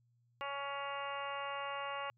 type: harmonic tone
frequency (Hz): 280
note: C#4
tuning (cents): +18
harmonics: 2 / 3 / 4 / 5 / 6 / 7 / 8 / 9 / 10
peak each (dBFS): -45 / -45 / -42 / -48 / -55 / -50 / -53 / -55 / -48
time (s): 0.41-2.1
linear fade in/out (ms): 0
effects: added 119 Hz sine -70 dBFS peak until 2.17 s

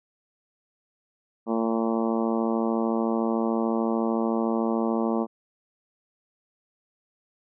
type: harmonic tone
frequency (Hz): 113.6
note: A#2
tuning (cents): -44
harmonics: 2 / 3 / 4 / 5 / 6 / 7 / 8 / 9 / 10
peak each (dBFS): -25 / -29 / -31 / -33 / -35 / -36 / -37 / -38 / -39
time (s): 1.46-5.27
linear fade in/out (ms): 50
effects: none

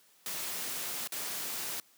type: noise with dropouts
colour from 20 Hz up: white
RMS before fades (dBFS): -37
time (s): 0.26-1.8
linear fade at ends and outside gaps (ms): 1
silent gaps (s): 1.074-1.121
effects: white hiss -64 dBFS RMS until 1.97 s + high-pass 150 Hz 12 dB/octave

